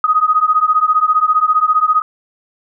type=beating tone pair; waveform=sine; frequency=1244.5 / 1259.5 Hz; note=D#6 / D#6; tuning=0 / +21 cents; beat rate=15 Hz; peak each=-13 dBFS; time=0.04-2.02 s; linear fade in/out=2 ms; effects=none